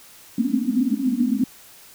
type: band-pass noise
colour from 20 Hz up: pink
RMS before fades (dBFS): -21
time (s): 0.38-1.44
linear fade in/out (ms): 5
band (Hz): 220 to 270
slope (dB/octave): 96
effects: white hiss -47 dBFS RMS until 1.94 s